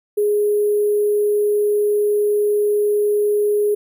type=tone with sample-and-hold; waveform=sine; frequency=415.3 Hz; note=G#4; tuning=in tune; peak=-14 dBFS; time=0.17-3.75 s; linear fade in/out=10 ms; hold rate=11025 Hz; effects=none